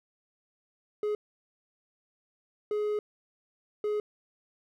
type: tone bursts at uneven times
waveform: triangle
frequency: 420 Hz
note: G#4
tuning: 19 cents sharp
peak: -25 dBFS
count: 3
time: 1.03-1.15 / 2.71-2.99 / 3.84-4 s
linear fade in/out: 2 ms
effects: none